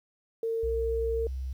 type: tone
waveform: sine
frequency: 454.1 Hz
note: A#4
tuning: 45 cents flat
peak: -27 dBFS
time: 0.43-1.27 s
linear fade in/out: 2 ms
type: tone with pitch glide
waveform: sine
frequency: 62.2 to 65.14 Hz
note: B1 to C2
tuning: +13 to -7 cents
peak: -31 dBFS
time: 0.63-1.53 s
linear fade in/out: 5 ms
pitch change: +80 cents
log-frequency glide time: 1.16-1.21 s
effects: 10-bit